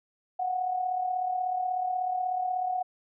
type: tone with amplitude modulation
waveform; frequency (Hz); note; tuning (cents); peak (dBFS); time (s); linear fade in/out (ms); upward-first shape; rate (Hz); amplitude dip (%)
sine; 735; F#5; -12; -24; 0.39-2.83; 10; sine; 36.4; 55
effects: none